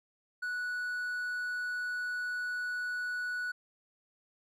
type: tone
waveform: triangle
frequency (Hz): 1474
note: F#6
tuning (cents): -7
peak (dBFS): -31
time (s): 0.42-3.52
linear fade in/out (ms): 10
effects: none